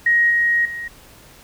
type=tone with level steps; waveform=sine; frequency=1883 Hz; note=A#6; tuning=17 cents sharp; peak=-12 / -14 / -26 dBFS; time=0.06-0.88 s; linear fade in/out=5 ms; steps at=0.3 / 0.65 s; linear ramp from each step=5 ms; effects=pink hiss -46 dBFS RMS until 1.43 s